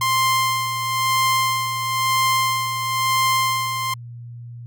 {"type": "tone with tremolo", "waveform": "sawtooth", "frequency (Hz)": 1049, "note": "C6", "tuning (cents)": 4, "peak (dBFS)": -12, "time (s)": [0.01, 3.94], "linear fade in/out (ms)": 5, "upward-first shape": "sine", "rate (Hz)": 1, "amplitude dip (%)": 55, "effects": ["added 119 Hz sine -33 dBFS peak until 4.66 s"]}